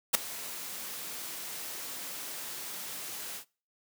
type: noise with ADSR envelope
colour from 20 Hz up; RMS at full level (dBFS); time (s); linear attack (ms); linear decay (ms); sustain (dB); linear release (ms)
white; -20; 0.13-3.45; 19; 5; -20; 90
effects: noise-tail reverb RT60 0.4 s tail -25 dB re dry + high-pass 150 Hz 12 dB/octave